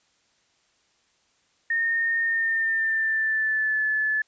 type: tone with pitch glide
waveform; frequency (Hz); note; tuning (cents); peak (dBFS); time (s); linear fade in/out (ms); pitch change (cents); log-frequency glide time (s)
sine; 1834 to 1731.1; A#6 to A6; -29 to -29; -21; 1.7-4.22; 5; -100; 2.21-3.83
effects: white hiss -66 dBFS RMS until 4.27 s + resampled to 16000 Hz